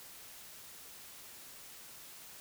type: silence
effects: white hiss -52 dBFS RMS until 2.4 s